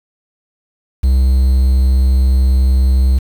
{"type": "tone with quantisation", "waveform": "triangle", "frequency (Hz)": 65.3, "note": "C2", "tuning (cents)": -3, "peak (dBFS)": -6, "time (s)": [1.03, 3.19], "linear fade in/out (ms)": 10, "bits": 6, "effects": []}